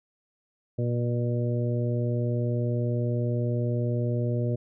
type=harmonic tone; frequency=120 Hz; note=B2; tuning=49 cents flat; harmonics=1 / 2 / 3 / 4 / 5; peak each=-25 / -33 / -34 / -35 / -36 dBFS; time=0.78-4.56 s; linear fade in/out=10 ms; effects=none